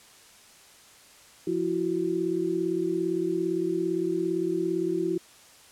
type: tone cluster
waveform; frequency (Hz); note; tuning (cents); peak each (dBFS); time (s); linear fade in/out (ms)
sine; 174.6 / 333.2 / 370.8; F3 / E4 / F#4; 0 / +19 / +4; -35 / -27 / -28; 1.47-5.18; 5
effects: white hiss -53 dBFS RMS until 5.71 s + low-pass 10000 Hz 12 dB/octave